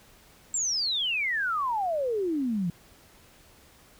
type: exponential sweep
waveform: sine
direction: down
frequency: 7650 to 164.81 Hz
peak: -25 dBFS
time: 0.54-2.7 s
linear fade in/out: 2 ms
effects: pink hiss -56 dBFS RMS until 3.99 s